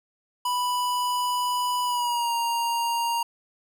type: tone with pitch glide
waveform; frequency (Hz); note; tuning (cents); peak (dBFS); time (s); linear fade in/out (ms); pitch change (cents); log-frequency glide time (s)
square; 987.8 to 935.6; B5 to A#5; 0 to +6; -24; 0.45-3.23; 5; -94; 1.84-2.33
effects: none